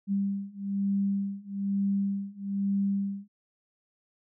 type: beating tone pair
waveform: sine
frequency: 197.6 / 198.7 Hz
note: G3 / G3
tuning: +14 / +24 cents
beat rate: 1.1 Hz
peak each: -30 / -29 dBFS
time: 0.07-3.28 s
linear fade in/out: 50 ms
effects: none